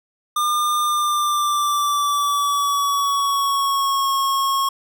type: tone with pitch glide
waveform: square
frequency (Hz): 1204 to 1091.4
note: D6 to C#6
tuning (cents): +43 to -27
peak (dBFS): -18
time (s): 0.36-4.69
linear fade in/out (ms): 5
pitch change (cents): -170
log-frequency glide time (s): 0.82-4.12
effects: none